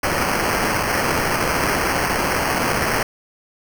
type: noise with sample-and-hold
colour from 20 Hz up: white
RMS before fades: -20 dBFS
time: 0.03-3.03 s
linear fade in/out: 5 ms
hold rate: 3675 Hz
effects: none